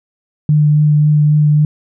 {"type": "tone with vibrato", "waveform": "sine", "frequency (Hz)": 150, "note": "D3", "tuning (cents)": 37, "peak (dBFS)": -7, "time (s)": [0.49, 1.65], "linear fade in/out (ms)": 2, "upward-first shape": "triangle", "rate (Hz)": 3.7, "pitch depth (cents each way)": 14, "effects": []}